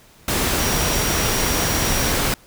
sine tone in noise, 5680 Hz, F8, 28 cents sharp, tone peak -28 dBFS, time 0.59-2.12 s, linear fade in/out 2 ms, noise pink, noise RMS -20 dBFS, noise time 0.28-2.34 s, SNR -11 dB, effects pink hiss -50 dBFS RMS until 2.46 s

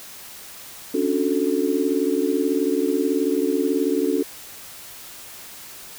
sine chord, D major seventh, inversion third, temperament just, 275.3 / 293.7 / 367.1 / 440.5 Hz, C#4 / D4 / F#4 / A4, -12 / 0 / -14 / +2 cents, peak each -24 dBFS, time 0.94-4.23 s, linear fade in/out 5 ms, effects white hiss -40 dBFS RMS until 5.98 s

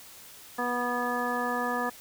harmonic tone, 244.3 Hz, B3, 19 cents flat, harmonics 1 / 2 / 3 / 4 / 5 / 7, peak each -34 / -34 / -34 / -34 / -34 / -34 dBFS, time 0.58-1.9 s, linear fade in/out 10 ms, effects white hiss -49 dBFS RMS until 2 s

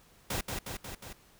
pink noise with echo, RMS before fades -33 dBFS, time 0.3-0.41 s, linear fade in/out 5 ms, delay 180 ms, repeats 4, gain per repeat -3 dB, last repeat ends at 1.13 s, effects pink hiss -61 dBFS RMS until 1.39 s

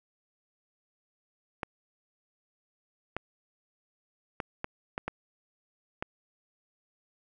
clicks, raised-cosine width 0.5 ms, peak -17 dBFS, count 7, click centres 1.632 / 3.166 / 4.402 / 4.644 / 4.979 / 5.08 / 6.025 s, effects none

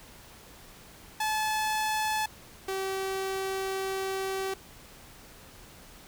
sawtooth tone pair in turn, 863 / 384.4 Hz, A5 / G4, -34 / -34 cents, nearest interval octave + major second, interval 1400 cents, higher first, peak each -23 / -26 dBFS, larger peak first, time 1.2-2.26 / 2.68-4.54 s, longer second, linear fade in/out 5 ms, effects pink hiss -51 dBFS RMS until 6.07 s

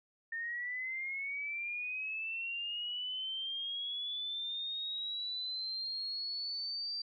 sine linear sweep, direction up, 1813 to 4699 Hz, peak -36 dBFS, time 0.32-7.02 s, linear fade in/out 5 ms, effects none

